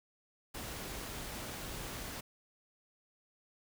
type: noise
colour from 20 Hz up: pink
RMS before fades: -43 dBFS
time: 0.54-2.21 s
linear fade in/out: 10 ms
effects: none